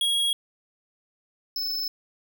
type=tone pair in turn; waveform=square; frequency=3304 / 5254 Hz; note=G#7 / E8; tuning=-10 / -7 cents; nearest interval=minor sixth; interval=803 cents; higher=second; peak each=-22 / -27 dBFS; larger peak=first; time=0.01-0.33 / 1.56-1.88 s; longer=neither; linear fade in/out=2 ms; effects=none